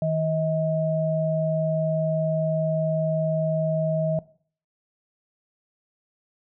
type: tone pair together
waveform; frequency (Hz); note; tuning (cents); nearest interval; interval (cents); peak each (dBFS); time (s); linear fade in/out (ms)
sine; 159 / 636; D#3 / D#5; +38 / +38; 2 octaves; 2400; -24; 0.02-4.19; 2
effects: noise-tail reverb RT60 0.5 s tail -19 dB re dry